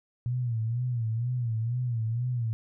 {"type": "tone with vibrato", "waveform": "sine", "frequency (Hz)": 118.1, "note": "A#2", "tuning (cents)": 23, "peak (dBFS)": -26, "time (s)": [0.26, 2.53], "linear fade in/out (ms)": 0, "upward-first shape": "sine", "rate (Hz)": 2.1, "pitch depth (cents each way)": 110, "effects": []}